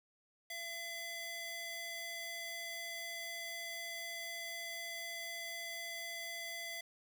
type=tone with high-pass filter; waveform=square; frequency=676 Hz; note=E5; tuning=43 cents sharp; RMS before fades=-44 dBFS; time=0.5-6.81 s; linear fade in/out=5 ms; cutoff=1700 Hz; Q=0.98; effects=10-bit